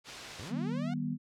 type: noise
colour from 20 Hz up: white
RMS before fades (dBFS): -41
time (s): 0.04-0.53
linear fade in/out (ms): 50
type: linear sweep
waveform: sawtooth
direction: up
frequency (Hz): 69.3 to 743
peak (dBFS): -38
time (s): 0.39-0.94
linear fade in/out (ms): 5
type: chord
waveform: sine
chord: Eb augmented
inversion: none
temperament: just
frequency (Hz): 155.56 / 194.45 / 243.1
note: Eb3 / G3 / B3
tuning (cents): 0 / -14 / -27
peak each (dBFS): -36 / -38 / -34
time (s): 0.49-1.18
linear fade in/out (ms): 50
effects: low-pass 5000 Hz 12 dB/octave